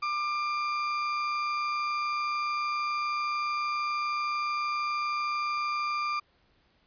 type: tone with amplitude modulation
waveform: 35% pulse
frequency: 1191 Hz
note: D6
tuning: 24 cents sharp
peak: -25 dBFS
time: 0.02-6.2 s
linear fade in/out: 10 ms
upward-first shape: sine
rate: 133 Hz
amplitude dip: 25%
effects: pink hiss -67 dBFS RMS until 6.86 s + resampled to 11025 Hz